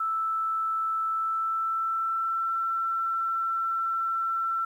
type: tone with pitch glide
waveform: sine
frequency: 1318.5 to 1343.1 Hz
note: E6 to E6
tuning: 0 to +32 cents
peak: -25 dBFS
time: 0-4.65 s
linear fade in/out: 5 ms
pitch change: +32 cents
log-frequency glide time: 1.09-2.55 s
effects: 10-bit